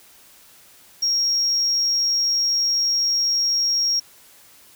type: tone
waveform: triangle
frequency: 5588 Hz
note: F8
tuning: in tune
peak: -15 dBFS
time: 1.02-4 s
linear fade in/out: 10 ms
effects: tanh soft clip ceiling -14 dBFS + white hiss -50 dBFS RMS until 4.75 s